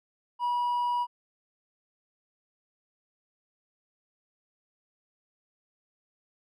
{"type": "tone with hard clipping", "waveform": "sine", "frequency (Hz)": 970, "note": "B5", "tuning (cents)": -31, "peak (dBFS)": -26, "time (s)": [0.39, 1.07], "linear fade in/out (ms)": 50, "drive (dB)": 2, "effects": []}